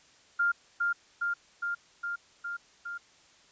sine tone with echo, 1400 Hz, F6, 4 cents sharp, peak -23 dBFS, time 0.39-0.52 s, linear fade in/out 10 ms, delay 410 ms, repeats 6, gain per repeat -2 dB, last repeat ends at 2.98 s, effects white hiss -60 dBFS RMS until 3.51 s + resampled to 16000 Hz

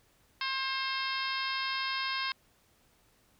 harmonic tone with a mistuned harmonic, 532 Hz, C5, 29 cents sharp, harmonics 2 / 3 / 4 / 5 / 6 / 7 / 8 / 9 / 10, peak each -36 / -38 / -39 / -40 / -41 / -41 / -42 / -43 / -43 dBFS, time 0.41-2.32 s, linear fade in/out 2 ms, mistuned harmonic 10, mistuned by -33 cents, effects pink hiss -67 dBFS RMS until 3.39 s

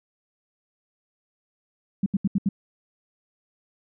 sine tone bursts, 196 Hz, G3, in tune, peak -18 dBFS, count 5, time 2.03-2.49 s, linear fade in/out 5 ms, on 32 ms, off 75 ms, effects none

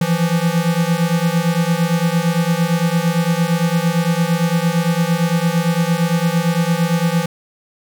square beating tone pair, 164.6 / 173.4 Hz, E3 / F3, -2 / -12 cents, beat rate 8.8 Hz, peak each -18 dBFS, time 0.01-7.26 s, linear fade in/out 5 ms, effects none

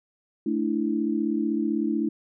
sine chord, A suspended fourth, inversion none, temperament equal, 220 / 293.7 / 329.6 Hz, A3 / D4 / E4, 0 / 0 / 0 cents, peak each -27 dBFS, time 0.46-2.09 s, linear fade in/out 5 ms, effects none

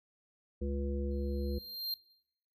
harmonic tone, 70 Hz, C#2, 18 cents sharp, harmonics 1 / 3 / 5 / 7, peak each -34 / -39 / -41 / -42 dBFS, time 0.61-1.59 s, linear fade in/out 10 ms
square tone with exponential growth, 4186 Hz, C8, in tune, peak -32 dBFS, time 1.11-1.94 s, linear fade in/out 2 ms, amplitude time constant 180 ms
effects noise-tail reverb RT60 0.8 s tail -21 dB re dry

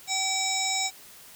harmonic tone, 766 Hz, G5, 40 cents flat, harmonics 1 / 3 / 5 / 7 / 9 / 10, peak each -32 / -32 / -32 / -32 / -32 / -32 dBFS, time 0.07-0.91 s, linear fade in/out 50 ms, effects white hiss -49 dBFS RMS until 1.35 s

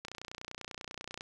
click train, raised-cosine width 0.2 ms, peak -24 dBFS, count 36, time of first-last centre 0.05-1.209 s, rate 30.2 Hz, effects none

